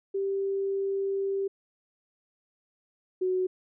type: tone pair in turn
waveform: sine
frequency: 392 / 370.1 Hz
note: G4 / F#4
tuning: 0 / 0 cents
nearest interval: minor second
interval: 100 cents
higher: first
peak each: -26 / -24 dBFS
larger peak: second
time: 0.14-1.48 / 3.21-3.47 s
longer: first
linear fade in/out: 10 ms
effects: none